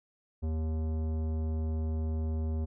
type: tone with tanh clipping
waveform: sine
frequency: 79.1 Hz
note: D#2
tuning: 29 cents sharp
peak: -31 dBFS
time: 0.42-2.66 s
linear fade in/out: 20 ms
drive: 15 dB
effects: none